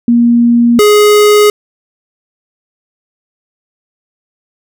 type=tone pair in turn; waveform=sine / square; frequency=236.8 / 417.8 Hz; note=A#3 / G#4; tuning=+27 / +10 cents; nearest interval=minor seventh; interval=983 cents; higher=second; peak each=-4 dBFS; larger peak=neither; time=0.08-0.79 / 0.79-1.5 s; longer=neither; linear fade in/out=2 ms; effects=none